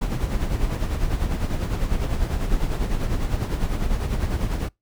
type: noise with tremolo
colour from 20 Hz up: brown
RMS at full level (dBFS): -21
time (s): 0.01-4.69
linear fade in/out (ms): 10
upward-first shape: sine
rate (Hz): 10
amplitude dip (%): 55
effects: noise-tail reverb RT60 0.2 s tail -26 dB re dry